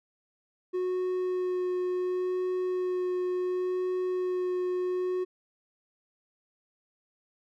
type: tone with vibrato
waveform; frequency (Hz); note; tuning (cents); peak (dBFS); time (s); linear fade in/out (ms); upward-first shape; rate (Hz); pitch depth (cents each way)
triangle; 365; F#4; -24; -25; 0.73-5.25; 20; sine; 0.7; 10
effects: none